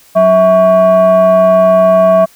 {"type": "tone with frequency modulation", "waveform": "sine", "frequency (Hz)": 653, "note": "E5", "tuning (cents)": -17, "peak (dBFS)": -3, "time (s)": [0.15, 2.26], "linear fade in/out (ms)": 20, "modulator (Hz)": 467, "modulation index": 0.57, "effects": ["tanh soft clip ceiling 0 dBFS", "white hiss -44 dBFS RMS until 2.35 s"]}